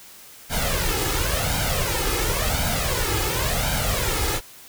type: noise with flanger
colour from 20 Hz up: pink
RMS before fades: -23 dBFS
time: 0.49-4.41 s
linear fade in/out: 50 ms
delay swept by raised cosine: 1.3 to 2.4 ms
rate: 0.93 Hz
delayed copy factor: +0.7
effects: white hiss -45 dBFS RMS until 4.68 s